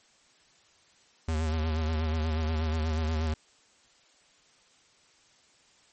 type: tone with vibrato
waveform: square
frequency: 79 Hz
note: D#2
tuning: 27 cents sharp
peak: -27 dBFS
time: 1.28-3.34 s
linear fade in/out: 5 ms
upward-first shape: sine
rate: 8.3 Hz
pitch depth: 50 cents each way
effects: white hiss -62 dBFS RMS until 5.92 s + MP3 32 kbps